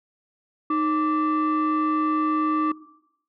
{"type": "tone pair together", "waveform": "sine", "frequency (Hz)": [309.7, 1168.4], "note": ["D#4", "D6"], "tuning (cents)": [-8, -9], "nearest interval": "octave + major seventh", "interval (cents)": 2299, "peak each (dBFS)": -21, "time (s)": [0.7, 2.72], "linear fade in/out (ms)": 5, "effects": ["noise-tail reverb RT60 0.8 s tail -19 dB re dry", "tanh soft clip ceiling -17 dBFS"]}